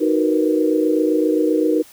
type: chord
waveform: sine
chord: B major seventh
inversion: first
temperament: equal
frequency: 311.1 / 370 / 466.2 / 493.9 Hz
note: D#4 / F#4 / A#4 / B4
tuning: 0 / 0 / 0 / 0 cents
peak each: -17 / -22 / -20 / -23 dBFS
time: 0-1.83 s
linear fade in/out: 20 ms
effects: white hiss -46 dBFS RMS until 1.92 s